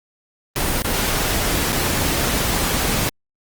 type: noise with dropouts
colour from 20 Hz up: pink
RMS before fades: -20 dBFS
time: 0.56-3.09 s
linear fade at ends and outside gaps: 0 ms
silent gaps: 0.82-0.845 / 1.723-1.728 s
effects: Opus 24 kbps